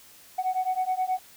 sine beating tone pair, 740 / 749.4 Hz, F#5 / F#5, 0 / +22 cents, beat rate 9.4 Hz, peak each -26 dBFS, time 0.38-1.19 s, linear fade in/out 10 ms, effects tanh soft clip ceiling -20 dBFS + white hiss -52 dBFS RMS until 1.36 s

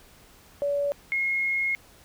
sine tone pair in turn, 571 / 2156 Hz, D5 / C#7, -49 / -49 cents, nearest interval octave + major seventh, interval 2300 cents, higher second, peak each -23 dBFS, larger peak neither, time 0.62-0.92 / 1.12-1.75 s, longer second, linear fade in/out 0 ms, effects pink hiss -54 dBFS RMS until 2.04 s

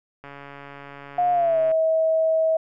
click train, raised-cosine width 0.5 ms, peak -25 dBFS, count 209, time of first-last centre 0.24-1.715 s, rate 141 Hz
sine tone with pitch glide, 713 to 642.6 Hz, F5 to E5, +36 to -44 cents, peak -17 dBFS, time 1.18-2.57 s, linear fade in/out 5 ms, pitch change -180 cents, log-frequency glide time 1.32-1.59 s
effects none

